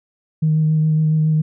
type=tone with vibrato; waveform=sine; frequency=155.9 Hz; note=D#3; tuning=4 cents sharp; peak=-12 dBFS; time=0.42-1.42 s; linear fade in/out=10 ms; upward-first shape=sine; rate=7.2 Hz; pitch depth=15 cents each way; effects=tanh soft clip ceiling -8 dBFS